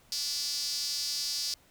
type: tone with high-pass filter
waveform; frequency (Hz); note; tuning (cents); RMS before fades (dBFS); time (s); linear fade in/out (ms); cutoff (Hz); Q
sawtooth; 288.9; D4; -28; -33; 0.12-1.54; 2; 4900; 5.6
effects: pink hiss -62 dBFS RMS until 1.7 s